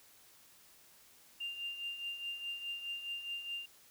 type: tone with tremolo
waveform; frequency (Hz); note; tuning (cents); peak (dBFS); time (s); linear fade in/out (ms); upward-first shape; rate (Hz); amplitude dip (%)
sine; 2794; F7; 0; -35; 1.4-3.66; 10; triangle; 4.8; 70
effects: tanh soft clip ceiling -32 dBFS + white hiss -62 dBFS RMS until 3.9 s